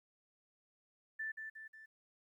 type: tone with echo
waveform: sine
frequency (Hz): 1764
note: A6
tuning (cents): +4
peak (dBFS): -38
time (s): 1.19-1.32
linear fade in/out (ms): 10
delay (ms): 180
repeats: 3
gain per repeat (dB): -5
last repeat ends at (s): 1.86
effects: 13-bit